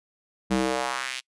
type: tone with high-pass filter sweep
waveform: square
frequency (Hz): 64.3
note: C2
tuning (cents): -30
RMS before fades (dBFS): -27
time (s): 0.5-1.21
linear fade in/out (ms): 20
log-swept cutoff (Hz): 190 to 3100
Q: 1.6
effects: noise-tail reverb RT60 0.1 s tail -26 dB re dry + resampled to 24000 Hz